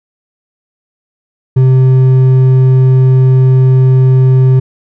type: tone with hard clipping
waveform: sine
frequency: 130 Hz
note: C3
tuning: 11 cents flat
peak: -5 dBFS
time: 1.56-4.6 s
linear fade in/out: 10 ms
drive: 5 dB
effects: none